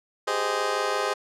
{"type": "chord", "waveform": "20% pulse", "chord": "Ab major seventh", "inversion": "third", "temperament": "just", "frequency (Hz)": [389.3, 415.3, 519.1, 623], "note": ["G4", "Ab4", "C5", "Eb5"], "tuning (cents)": [-12, 0, -14, 2], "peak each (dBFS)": [-28, -24, -24, -26], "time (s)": [0.27, 1.14], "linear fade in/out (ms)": 10, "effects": ["low-pass 8000 Hz 12 dB/octave"]}